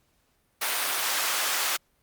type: high-pass noise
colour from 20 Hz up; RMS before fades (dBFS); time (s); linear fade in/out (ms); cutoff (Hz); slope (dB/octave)
pink; -27; 0.61-1.77; 10; 1000; 12
effects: pink hiss -69 dBFS RMS until 2.02 s + Opus 48 kbps